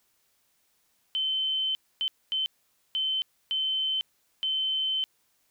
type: tone bursts at uneven times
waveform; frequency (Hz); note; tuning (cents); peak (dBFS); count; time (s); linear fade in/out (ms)
sine; 3074; G7; -35; -25; 6; 1.15-1.75 / 2.01-2.08 / 2.32-2.46 / 2.95-3.22 / 3.51-4.01 / 4.43-5.04; 0
effects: white hiss -70 dBFS RMS until 5.5 s